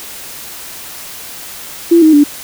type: tone with pitch steps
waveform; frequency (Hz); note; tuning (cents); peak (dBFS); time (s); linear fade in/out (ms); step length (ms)
sine; 338.3 / 313.8 / 291.1; E4 / D#4 / D4; +45 / +15 / -15; -3; 1.91-2.24; 10; 110
effects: white hiss -29 dBFS RMS until 2.43 s